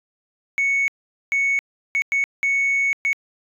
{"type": "tone bursts at uneven times", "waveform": "sine", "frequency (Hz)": 2217, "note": "C#7", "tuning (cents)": 0, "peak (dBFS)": -15, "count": 6, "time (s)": [[0.58, 0.88], [1.32, 1.59], [1.95, 2.02], [2.12, 2.24], [2.43, 2.93], [3.05, 3.13]], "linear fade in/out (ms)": 0, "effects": ["tanh soft clip ceiling -15 dBFS"]}